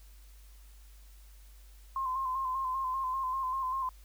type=tone with vibrato; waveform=sine; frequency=1046.5 Hz; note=C6; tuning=in tune; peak=-30 dBFS; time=1.96-3.89 s; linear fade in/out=2 ms; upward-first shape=square; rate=5.1 Hz; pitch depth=36 cents each way; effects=added 50 Hz sine -51 dBFS peak until 4.04 s + white hiss -63 dBFS RMS until 4.04 s